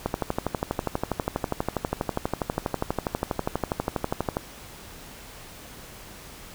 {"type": "click train", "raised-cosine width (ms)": 1, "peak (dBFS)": -10, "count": 54, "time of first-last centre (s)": [0.06, 4.369], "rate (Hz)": 12.3, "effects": ["pink hiss -44 dBFS RMS until 6.54 s"]}